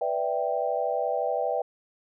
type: chord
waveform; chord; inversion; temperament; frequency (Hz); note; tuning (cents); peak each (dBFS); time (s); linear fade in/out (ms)
sine; E minor seventh; second; equal; 493.9 / 587.3 / 659.3 / 784; B4 / D5 / E5 / G5; 0 / 0 / 0 / 0; -30; 0.01-1.62; 5
effects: none